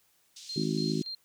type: band-pass noise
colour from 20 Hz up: pink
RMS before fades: -48 dBFS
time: 0.36-1.03 s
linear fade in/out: 5 ms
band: 3700 to 7000 Hz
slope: 24 dB/octave
type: tone with tremolo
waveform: sine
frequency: 4186 Hz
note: C8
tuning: in tune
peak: -35 dBFS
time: 0.49-1.15 s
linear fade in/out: 5 ms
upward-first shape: square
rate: 3.5 Hz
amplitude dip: 70%
type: harmonic tone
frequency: 53.1 Hz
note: G#1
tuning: 39 cents sharp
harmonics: 3 / 4 / 5 / 6 / 7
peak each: -32 / -33 / -34 / -35 / -35 dBFS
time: 0.56-1.02 s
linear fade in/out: 5 ms
effects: white hiss -68 dBFS RMS until 1.24 s